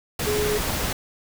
sine tone in noise, 420.6 Hz, G#4, 22 cents sharp, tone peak -22 dBFS, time 0.27-0.58 s, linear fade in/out 5 ms, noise pink, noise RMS -26 dBFS, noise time 0.19-0.93 s, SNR +1 dB, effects none

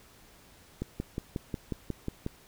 click train, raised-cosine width 3 ms, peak -19 dBFS, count 9, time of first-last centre 0.82-2.264 s, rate 5.54 Hz, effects pink hiss -57 dBFS RMS until 2.47 s

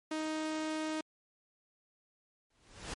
sawtooth tone, 312.4 Hz, D#4, 7 cents sharp, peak -30 dBFS, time 0.11-1.01 s, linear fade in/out 5 ms
pink noise with exponential growth, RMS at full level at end -37 dBFS, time 2.5-2.94 s, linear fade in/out 5 ms, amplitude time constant 94 ms
effects low-pass 9000 Hz 12 dB/octave + MP3 48 kbps

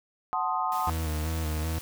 sine chord, F# diminished seventh, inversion none, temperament equal, 740 / 880 / 1046.5 / 1244.5 Hz, F#5 / A5 / C6 / Eb6, 0 / 0 / 0 / 0 cents, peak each -31 dBFS, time 0.33-0.9 s, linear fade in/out 0 ms
white noise, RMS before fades -43 dBFS, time 0.72-1.81 s, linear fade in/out 0 ms
40% pulse tone with vibrato, 79 Hz, D#2, 27 cents sharp, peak -27 dBFS, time 0.87-1.79 s, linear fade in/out 5 ms, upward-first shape square, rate 2.6 Hz, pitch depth 38 cents each way
effects none

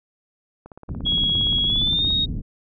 click train, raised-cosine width 1 ms, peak -26 dBFS, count 26, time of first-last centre 0.66-2.105 s, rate 17.3 Hz
pink low-pass noise, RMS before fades -28 dBFS, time 0.88-2.42 s, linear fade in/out 20 ms, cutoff 280 Hz, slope 24 dB/octave
sine tone with pitch glide, 3322 to 3750 Hz, G#7 to A#7, 0 to +10 cents, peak -18 dBFS, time 1.05-2.26 s, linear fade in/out 20 ms, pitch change +210 cents, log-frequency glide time 1.65-2.1 s
effects none

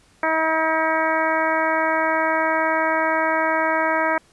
harmonic tone, 319.3 Hz, D#4, 45 cents sharp, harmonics 1 / 2 / 3 / 4 / 5 / 6 / 7, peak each -28 / -23 / -23 / -26 / -25 / -28 / -29 dBFS, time 0.23-4.18 s, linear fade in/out 2 ms, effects pink hiss -56 dBFS RMS until 4.32 s + resampled to 24000 Hz

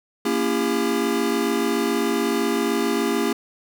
square chord, A# diminished seventh, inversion none, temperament just, 233.1 / 279.7 / 335.6 / 402.8 Hz, A#3 / C#4 / E4 / G4, 0 / +16 / +31 / +47 cents, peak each -26 / -27 / -27 / -25 dBFS, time 0.25-3.33 s, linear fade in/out 5 ms, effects none

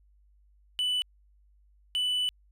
triangle tone bursts at uneven times, 2983 Hz, F#7, 13 cents sharp, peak -24 dBFS, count 2, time 0.79-1.02 / 1.95-2.29 s, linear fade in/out 0 ms, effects added 50 Hz sine -59 dBFS peak until 2.51 s

